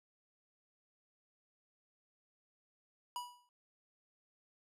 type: tone with exponential decay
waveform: square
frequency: 976 Hz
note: B5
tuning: 21 cents flat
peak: -37 dBFS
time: 3.16-3.49 s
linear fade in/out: 1 ms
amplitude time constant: 70 ms
effects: resampled to 32000 Hz